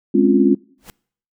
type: chord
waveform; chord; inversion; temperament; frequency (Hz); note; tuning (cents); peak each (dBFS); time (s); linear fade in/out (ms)
sine; Db major seventh; second; equal with one note detuned; 207.7 / 261.6 / 279.9 / 349.2; Ab3 / C4 / Db4 / F4; 0 / 0 / +17 / 0; -16; 0.14-0.55; 10
type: noise with exponential growth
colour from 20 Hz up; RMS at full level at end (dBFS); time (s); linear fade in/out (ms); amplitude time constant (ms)
pink; -33; 0.78-0.9; 0; 24
effects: noise-tail reverb RT60 0.6 s tail -24 dB re dry